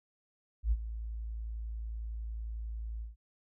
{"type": "tone with ADSR envelope", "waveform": "sine", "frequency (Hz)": 55.5, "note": "A1", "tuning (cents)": 16, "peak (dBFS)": -23, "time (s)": [0.63, 3.16], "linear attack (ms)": 86, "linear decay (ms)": 45, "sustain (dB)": -13, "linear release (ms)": 150, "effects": []}